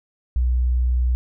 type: tone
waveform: sine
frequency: 61.74 Hz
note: B1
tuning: in tune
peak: -16 dBFS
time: 0.36-1.15 s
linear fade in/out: 0 ms
effects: none